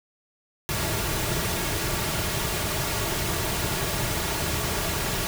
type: noise with comb filter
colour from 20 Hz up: pink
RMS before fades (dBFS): -27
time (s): 0.69-5.27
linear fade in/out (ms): 0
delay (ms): 3.9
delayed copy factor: -0.5
effects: none